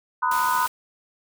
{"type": "chord", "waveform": "sine", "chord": "B major seventh", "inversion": "third", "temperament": "equal with one note detuned", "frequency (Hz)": [932.3, 1007.9, 1244.5, 1480], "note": ["A#5", "B5", "D#6", "F#6"], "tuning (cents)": [0, 35, 0, 0], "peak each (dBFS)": [-26, -22, -27, -28], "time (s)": [0.22, 0.67], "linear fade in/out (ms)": 10}
{"type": "noise", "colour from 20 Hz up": "white", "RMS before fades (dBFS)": -33, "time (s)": [0.31, 0.68], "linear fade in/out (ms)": 5}
{"effects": []}